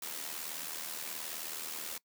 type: noise with amplitude modulation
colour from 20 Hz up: white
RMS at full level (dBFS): -38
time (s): 0.02-1.98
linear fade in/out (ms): 5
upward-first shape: sine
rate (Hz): 78.8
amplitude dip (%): 60
effects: noise-tail reverb RT60 0.1 s tail -22 dB re dry + high-pass 200 Hz 12 dB/octave